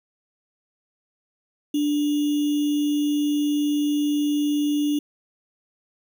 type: tone with sample-and-hold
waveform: sine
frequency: 293.7 Hz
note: D4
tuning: in tune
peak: -19 dBFS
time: 1.74-4.99 s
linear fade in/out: 5 ms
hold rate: 3150 Hz
effects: none